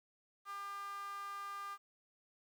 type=tone with high-pass filter; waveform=sawtooth; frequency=400 Hz; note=G4; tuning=35 cents sharp; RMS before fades=-45 dBFS; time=0.45-1.78 s; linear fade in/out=50 ms; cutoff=1200 Hz; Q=6.7; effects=12-bit